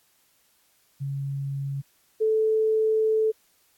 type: tone pair in turn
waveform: sine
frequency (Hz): 138.59 / 437.8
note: C#3 / A4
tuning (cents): 0 / -9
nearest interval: octave + minor sixth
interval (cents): 1991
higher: second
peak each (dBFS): -27 / -19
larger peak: second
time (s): 1-1.82 / 2.2-3.32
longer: second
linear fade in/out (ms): 20
effects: white hiss -64 dBFS RMS until 3.77 s + AAC 64 kbps